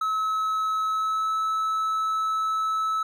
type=tone with pitch glide; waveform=triangle; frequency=1291 to 1303 Hz; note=E6 to E6; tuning=-37 to -20 cents; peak=-21 dBFS; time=0.01-3.03 s; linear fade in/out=5 ms; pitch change=+17 cents; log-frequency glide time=0.86-1.33 s; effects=none